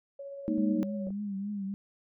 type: tone with tremolo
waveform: sine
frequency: 557 Hz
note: C#5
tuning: 8 cents sharp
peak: -38 dBFS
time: 0.19-1.09 s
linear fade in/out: 5 ms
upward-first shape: sine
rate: 16 Hz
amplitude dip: 25%
type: chord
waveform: sine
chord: Ab suspended second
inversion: none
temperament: equal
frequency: 207.7 / 233.1 / 311.1 Hz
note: Ab3 / Bb3 / Eb4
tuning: 0 / 0 / 0 cents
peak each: -34 / -31 / -29 dBFS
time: 0.48-0.83 s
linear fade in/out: 0 ms
type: tone with vibrato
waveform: sine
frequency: 200.8 Hz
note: G3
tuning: 42 cents sharp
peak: -32 dBFS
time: 0.58-1.74 s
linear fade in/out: 0 ms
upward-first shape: triangle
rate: 3.5 Hz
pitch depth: 77 cents each way
type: clicks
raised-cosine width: 2 ms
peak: -34 dBFS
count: 2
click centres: 1.07 / 1.105 s
effects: none